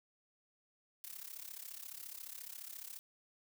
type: noise with amplitude modulation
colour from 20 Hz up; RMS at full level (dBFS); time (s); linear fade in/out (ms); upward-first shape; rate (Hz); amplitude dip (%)
blue; -45; 1.04-2.99; 0; sine; 34.4; 85
effects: none